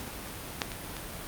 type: clicks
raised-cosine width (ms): 0.2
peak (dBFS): -9 / -19 / -21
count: 3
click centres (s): 0.618 / 0.718 / 0.967
effects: pink hiss -40 dBFS RMS until 1.27 s + Opus 48 kbps